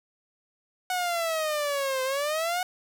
sawtooth exponential two-way sweep, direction down then up, 740 to 516 to 740 Hz, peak -22 dBFS, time 0.9-2.63 s, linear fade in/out 2 ms, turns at 2.03 s, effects none

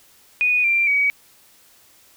sine tone with pitch steps, 2473 / 2367 / 2265 Hz, D#7 / D7 / C#7, -11 / +13 / +37 cents, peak -15 dBFS, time 0.41-1.1 s, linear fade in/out 0 ms, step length 230 ms, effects white hiss -53 dBFS RMS until 2.16 s

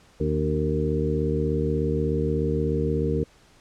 harmonic tone with a mistuned harmonic, 76.6 Hz, D#2, 27 cents flat, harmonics 1 / 2 / 3 / 4 / 5 / 6, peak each -28 / -27 / -31 / -31 / -30 / -27 dBFS, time 0.2-3.24 s, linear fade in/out 5 ms, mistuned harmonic 4, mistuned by -57 cents, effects pink hiss -56 dBFS RMS until 3.6 s + low-pass 8000 Hz 12 dB/octave

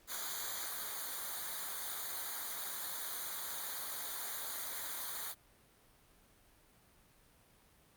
white noise with comb filter, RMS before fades -41 dBFS, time 0.07-5.35 s, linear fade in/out 50 ms, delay 0.37 ms, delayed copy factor -1, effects pink hiss -66 dBFS RMS until 7.96 s + Opus 48 kbps

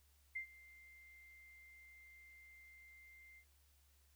sine tone with ADSR envelope, 2093 Hz, C7, in tune, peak -39 dBFS, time 0.35-3.45 s, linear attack 12 ms, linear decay 97 ms, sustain -20 dB, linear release 72 ms, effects added 70 Hz sine -70 dBFS peak until 4.15 s + white hiss -75 dBFS RMS until 4.15 s

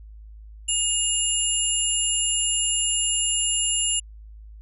sine tone cluster, 2852 / 7280 / 10070 Hz, F7 / A#8 / D#9, +36 / -42 / +20 cents, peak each -25 dBFS, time 0.68-4 s, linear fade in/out 10 ms, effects added 53 Hz sine -40 dBFS peak until 4.61 s

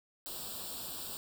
white noise with comb filter, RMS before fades -42 dBFS, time 0.26-1.17 s, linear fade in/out 0 ms, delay 0.24 ms, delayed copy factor +0.85, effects none

